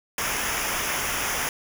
pink noise with comb filter, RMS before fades -27 dBFS, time 0.18-1.49 s, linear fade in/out 2 ms, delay 0.24 ms, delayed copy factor -0.75, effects none

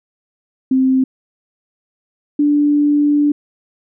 sine tone pair in turn, 261.8 / 292.6 Hz, C4 / D4, +1 / -6 cents, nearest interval major second, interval 193 cents, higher second, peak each -10 dBFS, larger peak neither, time 0.71-1.04 / 2.39-3.32 s, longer second, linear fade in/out 5 ms, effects none

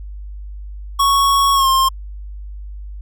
square tone with pitch glide, 1108.7 to 1062.3 Hz, C#6 to C6, 0 to +26 cents, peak -12 dBFS, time 0.99-1.89 s, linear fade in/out 10 ms, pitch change -74 cents, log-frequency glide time 1.54-1.68 s, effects added 50 Hz sine -28 dBFS peak until 3.01 s

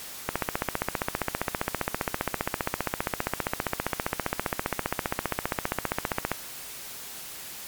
click train, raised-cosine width 0.5 ms, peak -9 dBFS, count 92, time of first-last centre 0.29-6.316 s, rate 15.1 Hz, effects white hiss -40 dBFS RMS until 7.67 s + MP3 96 kbps

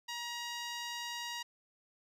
10% pulse tone, 950 Hz, A#5, 33 cents sharp, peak -30 dBFS, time 0.08-1.43 s, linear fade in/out 10 ms, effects low-pass 11000 Hz 12 dB/octave

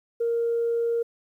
sine tone, 466.2 Hz, A#4, in tune, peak -21 dBFS, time 0.2-1.03 s, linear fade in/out 10 ms, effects tanh soft clip ceiling -17 dBFS + 10-bit

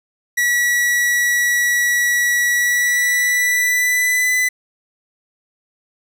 45% pulse tone with pitch glide, 1936 to 2002 Hz, B6 to B6, -35 to +23 cents, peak -14 dBFS, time 0.37-4.49 s, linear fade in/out 10 ms, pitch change +58 cents, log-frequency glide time 2.53-4.33 s, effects 9-bit

